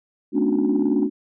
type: tone cluster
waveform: sine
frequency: 217 / 250.9 / 280.6 / 298.9 / 366.2 Hz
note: A3 / B3 / C#4 / D4 / F#4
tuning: -24 / +28 / +21 / +31 / -18 cents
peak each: -23 / -25 / -21 / -21 / -24 dBFS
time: 0.32-1.1 s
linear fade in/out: 50 ms
effects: tanh soft clip ceiling -11 dBFS